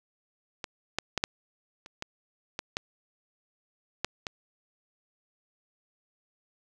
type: clicks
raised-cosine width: 0.2 ms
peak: -17 / -10 / -10 / -7 / -28 / -17 / -15 / -12 / -10 / -16 dBFS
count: 10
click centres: 0.642 / 0.986 / 1.177 / 1.239 / 1.861 / 2.024 / 2.591 / 2.769 / 4.046 / 4.268 s
effects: none